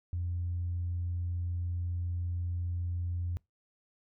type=tone; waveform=sine; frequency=87.31 Hz; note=F2; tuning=in tune; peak=-30 dBFS; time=0.13-3.37 s; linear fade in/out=0 ms; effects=noise-tail reverb RT60 0.2 s tail -25 dB re dry + tanh soft clip ceiling -26 dBFS